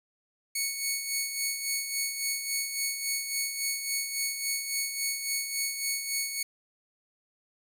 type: tone with tremolo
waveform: 10% pulse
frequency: 2217 Hz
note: C#7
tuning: in tune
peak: -18 dBFS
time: 0.55-6.43 s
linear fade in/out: 5 ms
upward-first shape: sine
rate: 3.6 Hz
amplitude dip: 55%
effects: none